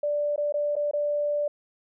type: tone with dropouts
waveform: sine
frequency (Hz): 587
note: D5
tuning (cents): -1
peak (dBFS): -23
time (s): 0.03-1.48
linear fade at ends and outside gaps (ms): 5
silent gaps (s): 0.361-0.378 / 0.524-0.54 / 0.755-0.764 / 0.912-0.934
effects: none